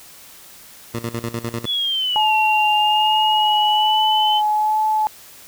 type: tone with tremolo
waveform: 15% pulse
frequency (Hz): 116.54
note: A#2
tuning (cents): 0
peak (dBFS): -16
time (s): 0.94-1.66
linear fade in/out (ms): 5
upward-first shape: square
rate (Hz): 10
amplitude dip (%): 80
type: linear two-way sweep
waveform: sine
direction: down then up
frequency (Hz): 3443 to 2731 to 3057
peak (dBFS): -18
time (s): 1.65-4.42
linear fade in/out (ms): 50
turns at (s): 2.34
type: tone with vibrato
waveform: sine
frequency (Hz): 856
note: A5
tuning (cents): -48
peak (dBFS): -15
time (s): 2.16-5.07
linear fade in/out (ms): 0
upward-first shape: sine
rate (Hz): 1.2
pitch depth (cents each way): 18
effects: white hiss -43 dBFS RMS until 5.47 s